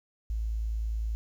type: tone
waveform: sine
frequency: 55 Hz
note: A1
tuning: in tune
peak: -28 dBFS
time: 0.3-1.15 s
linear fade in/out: 0 ms
effects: 10-bit